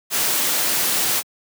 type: noise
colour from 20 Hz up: white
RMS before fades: -20 dBFS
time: 0.1-1.23 s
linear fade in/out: 50 ms
effects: high-pass 150 Hz 12 dB/octave